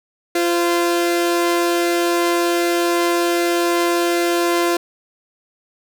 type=tone pair together; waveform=sawtooth; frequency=345.1 / 517 Hz; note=F4 / C5; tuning=-21 / -21 cents; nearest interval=perfect fifth; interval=700 cents; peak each=-12 / -21 dBFS; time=0.35-4.77 s; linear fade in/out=5 ms; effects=none